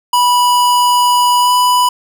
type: tone with pitch glide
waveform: square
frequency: 981 to 990.1 Hz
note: B5 to B5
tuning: -12 to +4 cents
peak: -9 dBFS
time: 0.13-1.89 s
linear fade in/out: 5 ms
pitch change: +16 cents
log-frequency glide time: 1.4-1.51 s
effects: none